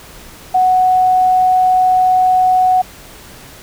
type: tone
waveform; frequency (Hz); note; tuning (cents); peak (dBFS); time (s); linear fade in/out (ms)
sine; 740; F#5; 0; -8; 0.54-2.82; 10
effects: pink hiss -37 dBFS RMS until 3.62 s